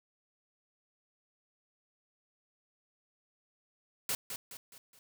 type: noise with echo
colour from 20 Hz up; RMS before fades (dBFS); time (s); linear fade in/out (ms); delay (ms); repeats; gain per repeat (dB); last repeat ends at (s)
white; -33; 4.09-4.15; 2; 210; 4; -7; 4.99
effects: none